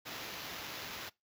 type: noise with sample-and-hold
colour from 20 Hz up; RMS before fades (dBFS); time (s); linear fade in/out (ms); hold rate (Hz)
violet; -44; 0.05-1.1; 20; 8820
effects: noise-tail reverb RT60 0.2 s tail -22 dB re dry + high-pass 60 Hz 12 dB/octave